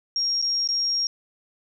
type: tone with dropouts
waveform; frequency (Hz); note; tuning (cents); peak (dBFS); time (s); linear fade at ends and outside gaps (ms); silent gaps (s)
sine; 5580; F8; -2; -21; 0.16-1.07; 1; 0.417-0.424 / 0.675-0.688
effects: none